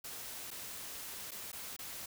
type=noise with dropouts; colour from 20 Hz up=white; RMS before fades=-45 dBFS; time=0.04-2.06 s; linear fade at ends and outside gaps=5 ms; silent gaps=0.506-0.512 / 1.309-1.316 / 1.518-1.529 / 1.765-1.789 s; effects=none